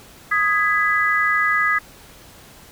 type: chord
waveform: sine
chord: G# minor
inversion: second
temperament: just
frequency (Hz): 1245.9 / 1661.2 / 1993.5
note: D#6 / G#6 / B6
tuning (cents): +2 / 0 / +16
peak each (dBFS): -20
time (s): 0.31-1.79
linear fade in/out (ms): 10
effects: pink hiss -45 dBFS RMS until 2.71 s